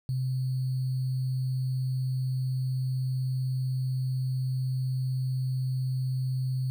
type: tone with sample-and-hold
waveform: sine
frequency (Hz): 129.7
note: C3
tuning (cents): -15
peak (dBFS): -26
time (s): 0.09-6.7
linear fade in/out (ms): 0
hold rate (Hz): 4410
effects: none

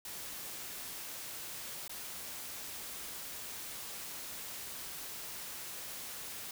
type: noise with dropouts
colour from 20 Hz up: white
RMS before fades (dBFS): -44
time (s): 0.05-6.51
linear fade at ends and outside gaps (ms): 2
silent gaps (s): 1.879-1.894
effects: none

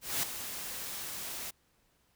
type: noise with ADSR envelope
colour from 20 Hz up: white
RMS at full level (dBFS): -30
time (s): 0.01-1.51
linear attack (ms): 220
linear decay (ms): 6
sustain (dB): -10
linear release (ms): 13
effects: pink hiss -71 dBFS RMS until 2.15 s

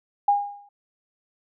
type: tone with exponential decay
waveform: sine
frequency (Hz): 813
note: G#5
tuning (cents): -37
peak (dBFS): -13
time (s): 0.28-0.69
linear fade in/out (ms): 5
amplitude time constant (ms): 89
effects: none

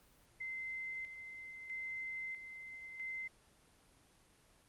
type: tone with tremolo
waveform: sine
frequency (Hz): 2070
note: C7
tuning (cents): -19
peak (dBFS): -40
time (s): 0.4-3.28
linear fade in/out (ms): 10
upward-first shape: square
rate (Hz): 0.77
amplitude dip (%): 55
effects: pink hiss -67 dBFS RMS until 4.68 s + Opus 24 kbps

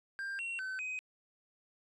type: tone with pitch steps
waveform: triangle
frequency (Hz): 1590 / 2733 / 1526 / 2515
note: G6 / F7 / G6 / D#7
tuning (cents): +24 / -38 / -47 / +18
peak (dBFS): -35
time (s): 0.19-0.99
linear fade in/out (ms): 0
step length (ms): 200
effects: resampled to 24000 Hz

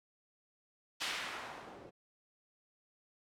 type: noise with low-pass filter sweep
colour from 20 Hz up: blue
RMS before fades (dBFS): -43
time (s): 1-1.91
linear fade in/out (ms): 20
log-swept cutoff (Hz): 3600 to 390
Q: 0.94
effects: none

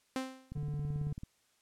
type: tone with exponential decay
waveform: sawtooth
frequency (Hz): 261.6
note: C4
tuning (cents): 0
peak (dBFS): -27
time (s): 0.16-0.55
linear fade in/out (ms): 1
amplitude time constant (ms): 84
type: click train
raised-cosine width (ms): 5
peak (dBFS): -30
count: 14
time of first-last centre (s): 0.52-1.234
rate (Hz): 18.2
type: tone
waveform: triangle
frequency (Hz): 146.83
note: D3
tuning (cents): 0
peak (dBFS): -32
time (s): 0.55-1.13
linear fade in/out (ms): 10
effects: white hiss -72 dBFS RMS until 1.61 s + low-pass 10000 Hz 12 dB/octave

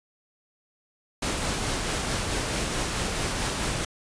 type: noise with tremolo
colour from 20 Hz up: pink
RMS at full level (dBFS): -27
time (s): 1.22-3.85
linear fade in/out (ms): 5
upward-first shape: sine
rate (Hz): 4.6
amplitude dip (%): 25
effects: resampled to 22050 Hz

